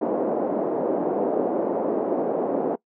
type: band-pass noise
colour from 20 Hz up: white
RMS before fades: -24 dBFS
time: 0.01-2.76 s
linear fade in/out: 10 ms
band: 240 to 630 Hz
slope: 24 dB/octave
effects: noise-tail reverb RT60 0.1 s tail -21 dB re dry